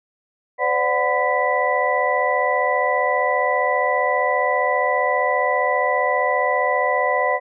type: tone cluster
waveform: sine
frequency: 510 / 585 / 738 / 1007 / 1971 Hz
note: C5 / D5 / F#5 / B5 / B6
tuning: -44 / -7 / -5 / +33 / -4 cents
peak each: -23 dBFS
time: 0.58-7.4 s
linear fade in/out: 50 ms
effects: none